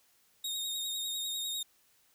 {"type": "tone with vibrato", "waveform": "sawtooth", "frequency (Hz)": 3729, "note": "A#7", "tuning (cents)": 0, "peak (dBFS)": -31, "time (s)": [0.44, 1.63], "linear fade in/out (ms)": 5, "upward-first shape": "triangle", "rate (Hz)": 10, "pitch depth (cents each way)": 41, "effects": ["white hiss -68 dBFS RMS until 2.14 s"]}